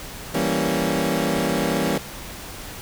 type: chord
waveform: 20% pulse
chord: E diminished seventh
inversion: none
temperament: equal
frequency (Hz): 164.81 / 196 / 233.1 / 277.2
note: E3 / G3 / Bb3 / Db4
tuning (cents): 0 / 0 / 0 / 0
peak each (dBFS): -21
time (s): 0.34-1.98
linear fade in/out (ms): 5
effects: pink hiss -36 dBFS RMS until 2.81 s